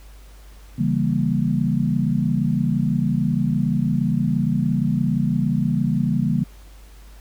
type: chord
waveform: sine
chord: C# diminished seventh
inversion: none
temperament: equal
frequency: 138.59 / 164.81 / 196 / 233.1 Hz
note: C#3 / E3 / G3 / Bb3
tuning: 0 / 0 / 0 / 0 cents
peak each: -23 dBFS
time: 0.78-6.44 s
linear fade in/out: 10 ms
effects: added 50 Hz sine -41 dBFS peak until 7.2 s + pink hiss -52 dBFS RMS until 7.2 s